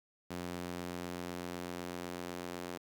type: tone with high-pass filter sweep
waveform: sawtooth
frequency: 88 Hz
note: F2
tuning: 14 cents sharp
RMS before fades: -42 dBFS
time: 0.3-2.78 s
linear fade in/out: 10 ms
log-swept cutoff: 200 to 300 Hz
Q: 1
effects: 10-bit